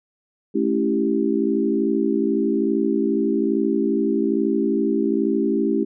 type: chord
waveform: sine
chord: A dominant seventh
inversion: none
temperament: equal with one note detuned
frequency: 216.1 / 277.2 / 329.6 / 392 Hz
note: A3 / C#4 / E4 / G4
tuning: -31 / 0 / 0 / 0 cents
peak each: -23 dBFS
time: 0.54-5.85 s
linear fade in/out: 20 ms
effects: none